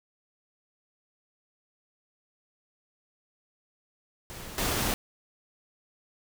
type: noise with level steps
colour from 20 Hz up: pink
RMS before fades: -42 / -28 dBFS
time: 4.3-4.94 s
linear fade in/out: 0 ms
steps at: 4.58 s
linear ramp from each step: 2 ms
effects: none